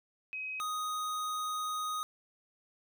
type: tone pair in turn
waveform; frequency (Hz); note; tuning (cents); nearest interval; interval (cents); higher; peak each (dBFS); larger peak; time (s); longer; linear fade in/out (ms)
sine / square; 2533 / 1246.9; D#7 / D#6; +30 / +3; octave; 1227; first; -36 / -34; second; 0.33-0.6 / 0.6-2.03; second; 0
effects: none